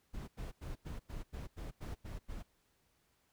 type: noise bursts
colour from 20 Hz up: brown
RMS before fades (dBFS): -43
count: 10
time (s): 0.13-2.431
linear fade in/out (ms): 20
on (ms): 150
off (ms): 89
effects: pink hiss -75 dBFS RMS until 3.32 s